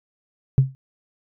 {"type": "tone with exponential decay", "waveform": "sine", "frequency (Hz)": 133.1, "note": "C3", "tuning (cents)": 30, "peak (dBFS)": -6, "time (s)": [0.58, 0.75], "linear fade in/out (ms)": 0, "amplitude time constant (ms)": 35, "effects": ["tanh soft clip ceiling -6 dBFS"]}